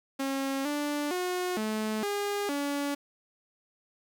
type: tone with pitch steps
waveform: sawtooth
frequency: 271.5 / 292.9 / 361.9 / 216.5 / 407.2 / 285 Hz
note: C#4 / D4 / F#4 / A3 / G#4 / C#4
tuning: -36 / -5 / -38 / -28 / -34 / +48 cents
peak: -25 dBFS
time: 0.19-2.95 s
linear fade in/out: 10 ms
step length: 460 ms
effects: 9-bit